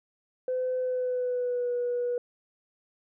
sine tone with pitch glide, 509 to 486.6 Hz, C5 to B4, -48 to -26 cents, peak -25 dBFS, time 0.48-2.18 s, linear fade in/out 2 ms, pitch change -78 cents, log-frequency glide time 0.79-1.72 s, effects tanh soft clip ceiling -22 dBFS

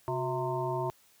harmonic tone with a mistuned harmonic, 130.81 Hz, C3, in tune, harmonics 1 / 3 / 5 / 7 / 8, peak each -35 / -34 / -36 / -35 / -40 dBFS, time 0.08-0.9 s, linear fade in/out 0 ms, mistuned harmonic 3, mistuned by -120 cents, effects white hiss -63 dBFS RMS until 1.2 s + high-pass 60 Hz 12 dB/octave

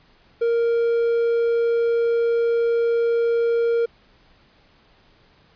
triangle tone, 466.2 Hz, A#4, in tune, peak -15 dBFS, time 0.41-3.86 s, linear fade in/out 10 ms, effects pink hiss -56 dBFS RMS until 5.55 s + resampled to 11025 Hz

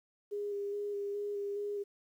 sine tone with vibrato, 407 Hz, G#4, 35 cents flat, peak -34 dBFS, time 0.31-1.84 s, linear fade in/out 20 ms, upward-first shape square, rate 2.4 Hz, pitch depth 15 cents each way, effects 11-bit

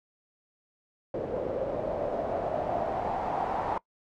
white noise with low-pass filter sweep, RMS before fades -31 dBFS, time 1.14-3.78 s, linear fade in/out 2 ms, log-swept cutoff 500 to 850 Hz, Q 4.7, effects noise-tail reverb RT60 0.1 s tail -22 dB re dry

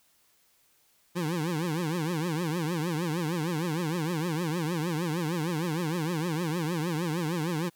25% pulse tone with vibrato, 164.81 Hz, E3, in tune, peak -24 dBFS, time 1.15-7.7 s, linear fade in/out 20 ms, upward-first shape triangle, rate 6.5 Hz, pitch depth 200 cents each way, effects white hiss -66 dBFS RMS until 7.75 s

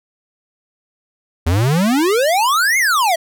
square exponential two-way sweep, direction up then down, 77.9 to 2200 to 629 Hz, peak -13 dBFS, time 1.46-3.16 s, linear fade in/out 10 ms, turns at 2.78 s, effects none

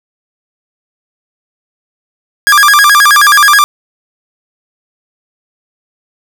45% pulse tone with vibrato, 1396.9 Hz, F6, in tune, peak -3 dBFS, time 2.47-3.64 s, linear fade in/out 0 ms, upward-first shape square, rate 9.4 Hz, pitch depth 290 cents each way, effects none

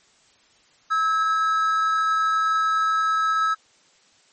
triangle tone pair together, 1299.1 / 1636 Hz, E6 / G#6, -26 / -26 cents, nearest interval major third, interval 400 cents, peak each -17 / -26 dBFS, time 0.9-3.55 s, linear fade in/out 20 ms, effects white hiss -58 dBFS RMS until 4.32 s + MP3 32 kbps

